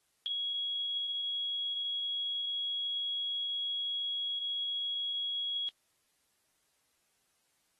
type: tone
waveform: sine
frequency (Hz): 3322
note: G#7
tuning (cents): 0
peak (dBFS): -32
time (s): 0.26-5.69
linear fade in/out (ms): 0
effects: white hiss -75 dBFS RMS until 7.79 s + AAC 32 kbps